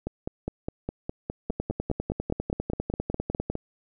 two click trains, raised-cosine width 2 ms, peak -14 / -16 dBFS, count 21 / 18, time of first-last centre 1.5-3.5 / 0.07-3.554 s, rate 10 / 4.88 Hz, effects none

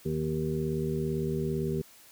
harmonic tone, 77.78 Hz, D#2, in tune, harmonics 1 / 2 / 3 / 5 / 6, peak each -40 / -31 / -35 / -32 / -40 dBFS, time 0.05-1.82 s, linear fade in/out 10 ms, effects white hiss -55 dBFS RMS until 2.11 s

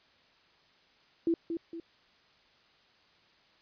sine tone with echo, 333.2 Hz, E4, 19 cents sharp, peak -24 dBFS, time 1.27-1.34 s, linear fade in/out 2 ms, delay 230 ms, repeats 2, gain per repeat -7 dB, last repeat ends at 1.8 s, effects white hiss -64 dBFS RMS until 3.61 s + resampled to 11025 Hz

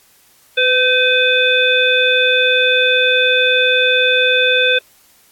harmonic tone with a mistuned harmonic, 504 Hz, B4, 35 cents sharp, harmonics 1 / 3 / 5 / 7, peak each -16 / -16 / -16 / -16 dBFS, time 0.57-4.79 s, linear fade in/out 10 ms, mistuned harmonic 3, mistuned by +35 cents, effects white hiss -51 dBFS RMS until 5.31 s + AAC 64 kbps

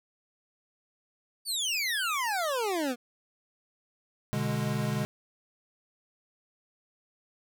25% pulse exponential sweep, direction down, 4699 to 233.1 Hz, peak -24 dBFS, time 1.45-2.96 s, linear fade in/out 50 ms
square chord, G# diminished, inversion first, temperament equal, 123.47 / 146.83 / 207.7 Hz, B2 / D3 / G#3, 0 / 0 / 0 cents, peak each -33 dBFS, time 4.33-5.05 s, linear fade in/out 0 ms
effects none

